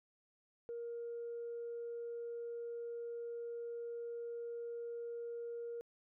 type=tone; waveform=sine; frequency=470 Hz; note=A#4; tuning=14 cents sharp; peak=-40 dBFS; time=0.69-5.81 s; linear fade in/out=0 ms; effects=tanh soft clip ceiling -37 dBFS